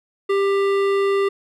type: tone with hard clipping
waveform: sine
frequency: 395.6 Hz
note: G4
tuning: 16 cents sharp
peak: -18 dBFS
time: 0.29-1.29 s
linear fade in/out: 10 ms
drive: 14 dB
effects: none